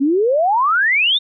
sine exponential sweep, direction up, 261.6 to 3729 Hz, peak -12 dBFS, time 0-1.19 s, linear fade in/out 20 ms, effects none

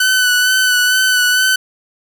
sawtooth tone with vibrato, 1500 Hz, F#6, 23 cents sharp, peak -7 dBFS, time 0-1.56 s, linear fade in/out 5 ms, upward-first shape sine, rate 2.2 Hz, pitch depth 26 cents each way, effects none

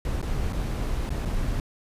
brown noise with dropouts, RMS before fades -27 dBFS, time 0.05-1.6 s, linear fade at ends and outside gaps 1 ms, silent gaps 0.216-0.226 / 0.525-0.531 / 1.093-1.104 / 1.251-1.256 s, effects resampled to 32000 Hz

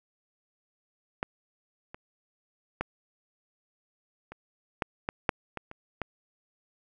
clicks, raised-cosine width 0.5 ms, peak -14 / -26 / -14 / -27 / -12 / -14 / -7 / -20 / -27 / -16 dBFS, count 10, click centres 1.229 / 1.945 / 2.81 / 4.32 / 4.822 / 5.089 / 5.292 / 5.573 / 5.714 / 6.017 s, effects none

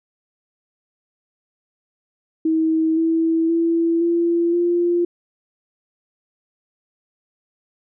sine tone with pitch steps, 320.2 / 326.7 / 333.4 / 340.2 / 347.2 Hz, D#4 / E4 / E4 / F4 / F4, +50 / -15 / +20 / -45 / -10 cents, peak -15 dBFS, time 2.45-5.05 s, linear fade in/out 5 ms, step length 520 ms, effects none

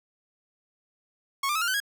sawtooth tone with pitch steps, 1099 / 1191.6 / 1291.9 / 1400.7 / 1518.7 / 1646.6 Hz, C#6 / D6 / E6 / F6 / F#6 / G#6, -15 / +25 / -35 / +5 / +45 / -15 cents, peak -21 dBFS, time 1.43-1.802 s, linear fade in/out 5 ms, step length 62 ms, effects none

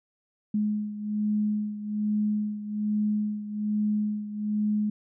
sine beating tone pair, 210.2 / 211.4 Hz, G#3 / G#3, +21 / +31 cents, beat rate 1.2 Hz, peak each -26 / -31 dBFS, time 0.54-4.9 s, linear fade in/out 5 ms, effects none

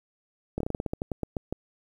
slowing click train, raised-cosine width 2 ms, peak -16 dBFS, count 14, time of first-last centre 0.58-1.526 s, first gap 24 ms, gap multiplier 1.17, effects 9-bit

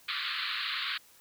white band-pass noise, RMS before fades -34 dBFS, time 0.08-0.98 s, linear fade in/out 10 ms, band 1100 to 4400 Hz, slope 96 dB/octave, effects white hiss -59 dBFS RMS until 1.2 s

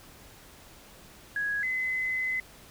sine tone pair in turn, 1662 / 2033 Hz, G#6 / B6, +1 / +50 cents, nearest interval minor third, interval 349 cents, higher second, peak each -27 dBFS, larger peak neither, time 1.36-1.63 / 1.63-2.4 s, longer second, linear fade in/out 2 ms, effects pink hiss -52 dBFS RMS until 2.7 s

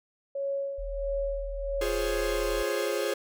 sine tone with tremolo, 554.4 Hz, C#5, in tune, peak -27 dBFS, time 0.35-1.86 s, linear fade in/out 5 ms, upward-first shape sine, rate 1.5 Hz, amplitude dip 65%
sine tone, 40.22 Hz, E1, 42 cents flat, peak -33 dBFS, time 0.78-2.63 s, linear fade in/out 10 ms
45% pulse chord, Db major seventh, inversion first, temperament equal, 349.2 / 415.3 / 523.3 / 554.4 Hz, F4 / Ab4 / C5 / Db5, 0 / 0 / 0 / 0 cents, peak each -34 / -31 / -33 / -33 dBFS, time 1.81-3.14 s, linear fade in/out 5 ms
effects none

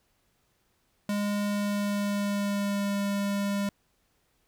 square tone with pitch glide, 204.9 to 200.9 Hz, G#3 to G3, -23 to +43 cents, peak -27 dBFS, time 1.09-3.69 s, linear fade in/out 2 ms, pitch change -34 cents, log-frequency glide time 1.45-2.97 s, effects pink hiss -71 dBFS RMS until 4.47 s

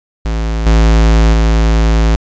square tone with level steps, 55 Hz, A1, in tune, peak -14 / -6 / -8 dBFS, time 0.25-2.16 s, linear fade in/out 5 ms, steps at 0.66 / 1.33 s, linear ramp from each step 5 ms, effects resampled to 16000 Hz + 8-bit

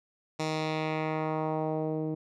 10% pulse tone with low-pass filter sweep, 156.6 Hz, D#3, 11 cents sharp, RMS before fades -31 dBFS, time 0.39-2.15 s, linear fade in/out 10 ms, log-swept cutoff 6400 to 340 Hz, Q 1.3, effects none

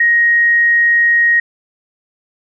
sine tone, 1878 Hz, A#6, 12 cents sharp, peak -8 dBFS, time 0-1.4 s, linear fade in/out 5 ms, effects none

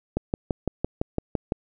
click train, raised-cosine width 2 ms, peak -10 dBFS, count 9, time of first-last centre 0.17-1.521 s, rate 5.92 Hz, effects none

